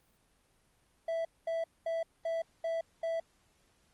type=tone bursts; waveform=triangle; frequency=659.3 Hz; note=E5; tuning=in tune; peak=-29 dBFS; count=6; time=1.08-3.2 s; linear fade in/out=5 ms; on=170 ms; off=220 ms; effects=pink hiss -70 dBFS RMS until 3.93 s + Opus 32 kbps